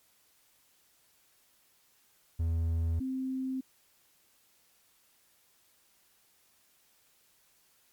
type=tone pair in turn; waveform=triangle / sine; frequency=82.41 / 261.6 Hz; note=E2 / C4; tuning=0 / 0 cents; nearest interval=octave + minor sixth; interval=2000 cents; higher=second; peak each=-25 / -31 dBFS; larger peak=first; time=2.39-3 / 3-3.61 s; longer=neither; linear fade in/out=10 ms; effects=white hiss -67 dBFS RMS until 7.92 s + MP3 96 kbps